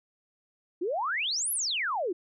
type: exponential two-way sweep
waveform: sine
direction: up then down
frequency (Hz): 322.3 to 11810 to 322.3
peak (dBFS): -27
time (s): 0.81-2.13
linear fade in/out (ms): 10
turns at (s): 1.52
effects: none

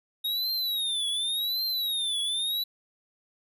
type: tone with vibrato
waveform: square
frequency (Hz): 3751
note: A#7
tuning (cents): +10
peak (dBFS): -27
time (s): 0.24-2.64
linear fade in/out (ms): 10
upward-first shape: triangle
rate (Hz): 0.89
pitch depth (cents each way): 190
effects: none

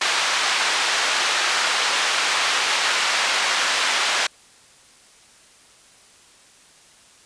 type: band-pass noise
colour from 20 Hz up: pink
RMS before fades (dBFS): -21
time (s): 0.01-4.27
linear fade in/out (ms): 5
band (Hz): 1100 to 5400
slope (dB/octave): 12
effects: white hiss -51 dBFS RMS until 7.25 s + resampled to 22050 Hz

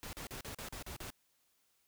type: noise bursts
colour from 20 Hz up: pink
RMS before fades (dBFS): -45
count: 8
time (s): 0.03-1.103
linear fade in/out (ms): 0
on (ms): 100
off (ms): 39
effects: white hiss -75 dBFS RMS until 1.87 s

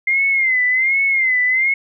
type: tone with vibrato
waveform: sine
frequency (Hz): 2093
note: C7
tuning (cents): 0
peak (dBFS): -13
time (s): 0.07-1.74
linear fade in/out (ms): 5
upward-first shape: sine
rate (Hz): 1.3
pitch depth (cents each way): 90
effects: none

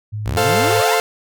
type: tone with vibrato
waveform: sine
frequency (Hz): 105.7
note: G#2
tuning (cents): +31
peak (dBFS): -22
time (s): 0.12-0.82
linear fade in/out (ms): 20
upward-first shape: triangle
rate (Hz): 3.2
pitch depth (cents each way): 11
type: exponential sweep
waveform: sawtooth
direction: up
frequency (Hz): 51.91 to 1110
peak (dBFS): -17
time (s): 0.25-0.96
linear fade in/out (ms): 20
type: chord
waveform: sawtooth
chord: F major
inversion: first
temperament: equal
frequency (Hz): 440 / 523.3 / 698.5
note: A4 / C5 / F5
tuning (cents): 0 / 0 / 0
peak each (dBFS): -14 / -18 / -14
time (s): 0.37-1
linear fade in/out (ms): 0
effects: none

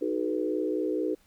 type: chord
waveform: sine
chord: B dominant seventh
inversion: first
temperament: equal with one note detuned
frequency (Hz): 311.1 / 370 / 429.5 / 493.9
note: D#4 / F#4 / A4 / B4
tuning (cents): 0 / 0 / -42 / 0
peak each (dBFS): -30 / -32 / -32 / -33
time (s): 0.01-1.15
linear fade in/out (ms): 10
effects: pink hiss -64 dBFS RMS until 1.26 s

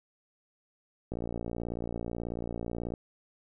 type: click train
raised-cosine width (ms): 2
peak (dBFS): -22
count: 107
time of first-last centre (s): 1.12-2.938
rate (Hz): 58.3
effects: none

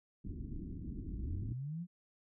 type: low-pass noise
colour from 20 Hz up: pink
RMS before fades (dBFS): -43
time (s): 0.24-1.53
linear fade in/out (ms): 10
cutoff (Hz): 330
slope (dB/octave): 48
type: linear sweep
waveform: sine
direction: up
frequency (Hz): 32.7 to 181.5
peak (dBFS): -38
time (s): 1.04-1.87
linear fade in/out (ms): 50
effects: none

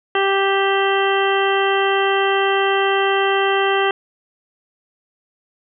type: harmonic tone with a mistuned harmonic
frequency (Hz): 392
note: G4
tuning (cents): 0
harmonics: 1 / 2 / 3 / 4 / 5 / 7 / 8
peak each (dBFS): -18 / -21 / -23 / -24 / -25 / -26 / -27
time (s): 0.15-3.91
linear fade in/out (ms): 2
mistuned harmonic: 7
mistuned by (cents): -19
effects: none

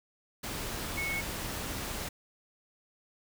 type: tone in noise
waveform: sine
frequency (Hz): 2199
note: C#7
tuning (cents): -14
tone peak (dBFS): -32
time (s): 0.97-1.21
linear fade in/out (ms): 10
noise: pink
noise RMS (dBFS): -37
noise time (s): 0.43-2.09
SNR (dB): +2
effects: none

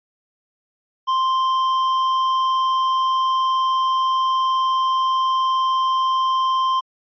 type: tone with tanh clipping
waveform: triangle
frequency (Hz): 1046.5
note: C6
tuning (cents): 0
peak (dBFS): -18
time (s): 1.07-6.81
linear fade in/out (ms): 20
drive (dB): 13
effects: resampled to 11025 Hz

